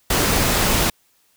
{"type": "noise", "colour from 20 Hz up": "pink", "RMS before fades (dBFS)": -18, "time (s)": [0.1, 0.9], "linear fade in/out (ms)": 5, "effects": ["white hiss -61 dBFS RMS until 1.36 s"]}